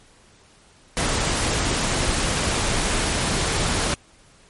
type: noise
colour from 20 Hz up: pink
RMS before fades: -22 dBFS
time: 0.97-3.94 s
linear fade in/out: 0 ms
effects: pink hiss -53 dBFS RMS until 4.49 s + MP3 48 kbps